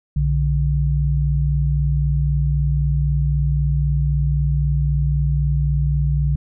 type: tone pair together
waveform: sine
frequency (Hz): 61.25 / 145.1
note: B1 / D3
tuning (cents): -14 / -21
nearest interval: octave + minor third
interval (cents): 1493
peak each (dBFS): -18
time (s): 0.16-6.36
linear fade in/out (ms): 5
effects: none